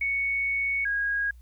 sine tone pair in turn, 2221 / 1640 Hz, C#7 / G#6, +3 / -22 cents, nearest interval perfect fourth, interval 525 cents, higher first, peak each -24 dBFS, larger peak neither, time 0.01-0.85 / 0.85-1.31 s, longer first, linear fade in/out 5 ms, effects added 60 Hz sine -46 dBFS peak until 1.41 s + white hiss -69 dBFS RMS until 1.41 s

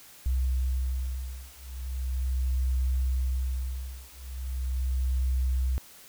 sine beating tone pair, 63.9 / 64.29 Hz, C2 / C2, -40 / -30 cents, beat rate 0.39 Hz, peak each -29 dBFS, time 0.26-5.78 s, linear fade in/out 0 ms, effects white hiss -51 dBFS RMS until 6.08 s

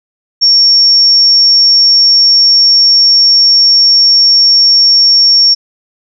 sine tone, 5500 Hz, F8, 27 cents flat, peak -3 dBFS, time 0.41-5.55 s, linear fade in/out 20 ms, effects none

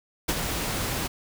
pink noise with ADSR envelope, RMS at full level -23 dBFS, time 0.28-1.08 s, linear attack 12 ms, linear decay 40 ms, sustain -6 dB, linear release 17 ms, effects none

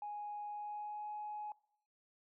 sine tone with pitch glide, 830.6 to 840.7 Hz, G#5 to G#5, 0 to +21 cents, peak -40 dBFS, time 0.02-1.52 s, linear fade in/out 2 ms, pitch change +21 cents, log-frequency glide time 0.47-1.09 s, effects noise-tail reverb RT60 0.7 s tail -22 dB re dry + tanh soft clip ceiling -36 dBFS

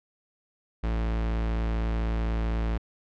45% pulse tone, 55.8 Hz, A1, 25 cents sharp, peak -25 dBFS, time 0.83-2.78 s, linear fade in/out 10 ms, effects low-pass 3000 Hz 12 dB/octave

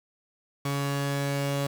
sawtooth tone pair together, 140.59 / 562 Hz, C#3 / C#5, +25 / +24 cents, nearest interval 2 octaves, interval 2399 cents, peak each -23 / -29 dBFS, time 0.65-1.67 s, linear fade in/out 5 ms, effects none

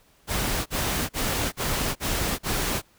pink noise bursts, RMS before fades -26 dBFS, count 6, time 0.27-2.82 s, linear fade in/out 50 ms, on 390 ms, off 42 ms, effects pink hiss -60 dBFS RMS until 2.98 s

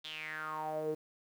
sawtooth tone with band-pass filter sweep, 155.56 Hz, D#3, in tune, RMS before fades -39 dBFS, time 0.04-0.95 s, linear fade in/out 10 ms, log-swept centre 3600 to 400 Hz, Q 7, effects 10-bit

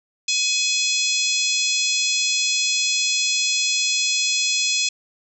harmonic tone with a mistuned harmonic, 845 Hz, G#5, 30 cents sharp, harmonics 3 / 4 / 5 / 6 / 7 / 8 / 9, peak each -24 / -25 / -26 / -27 / -27 / -28 / -29 dBFS, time 0.28-4.89 s, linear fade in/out 5 ms, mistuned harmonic 5, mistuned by -18 cents, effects none

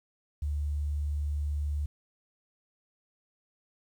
sine tone, 73.42 Hz, D2, in tune, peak -28 dBFS, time 0.42-1.86 s, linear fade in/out 5 ms, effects 10-bit

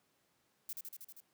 violet noise with echo, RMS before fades -42 dBFS, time 0.69-0.73 s, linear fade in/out 2 ms, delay 79 ms, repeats 6, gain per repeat -2 dB, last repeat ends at 1.204 s, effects pink hiss -75 dBFS RMS until 1.33 s + high-pass 150 Hz 12 dB/octave

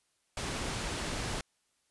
pink low-pass noise, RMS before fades -36 dBFS, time 0.37-1.41 s, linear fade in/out 2 ms, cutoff 9300 Hz, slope 12 dB/octave, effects white hiss -75 dBFS RMS until 1.9 s + resampled to 24000 Hz

